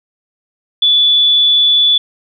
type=tone; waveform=sine; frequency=3455 Hz; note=A7; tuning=32 cents flat; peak=-7 dBFS; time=0.82-1.98 s; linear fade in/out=5 ms; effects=none